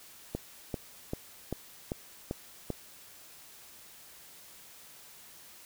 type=click train; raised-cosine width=2 ms; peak=-19 dBFS; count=7; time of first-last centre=0.35-2.703 s; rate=2.55 Hz; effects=white hiss -53 dBFS RMS until 5.65 s